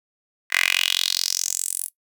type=tone with high-pass filter sweep; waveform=10% pulse; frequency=44.85 Hz; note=F1; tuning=47 cents sharp; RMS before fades=-23 dBFS; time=0.5-1.9 s; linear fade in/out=50 ms; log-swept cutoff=1900 to 11000 Hz; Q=3.9; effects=noise-tail reverb RT60 0.1 s tail -19 dB re dry